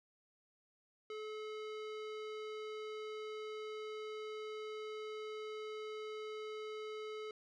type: tone with low-pass filter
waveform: square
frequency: 430 Hz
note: A4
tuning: 40 cents flat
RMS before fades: -45 dBFS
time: 1.1-7.31 s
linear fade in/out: 2 ms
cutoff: 3700 Hz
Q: 1.1
effects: none